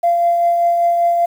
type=tone with tremolo; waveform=sine; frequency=689 Hz; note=F5; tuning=24 cents flat; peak=-9 dBFS; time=0.03-1.26 s; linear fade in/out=10 ms; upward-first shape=triangle; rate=5.1 Hz; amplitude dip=35%; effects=tanh soft clip ceiling -6 dBFS + 7-bit